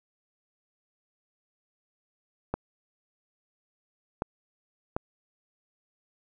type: clicks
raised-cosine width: 1 ms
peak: -14 dBFS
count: 3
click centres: 2.54 / 4.221 / 4.965 s
effects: none